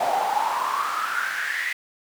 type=noise with high-pass filter sweep; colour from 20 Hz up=brown; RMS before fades=-25 dBFS; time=0-1.73 s; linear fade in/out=5 ms; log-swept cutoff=690 to 2000 Hz; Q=9.3; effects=none